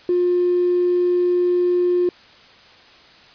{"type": "tone with tanh clipping", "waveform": "triangle", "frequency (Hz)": 355.5, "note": "F4", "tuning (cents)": 31, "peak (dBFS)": -14, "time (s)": [0.09, 2.09], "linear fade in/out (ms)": 2, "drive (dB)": 1, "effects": ["white hiss -47 dBFS RMS until 3.34 s", "resampled to 11025 Hz"]}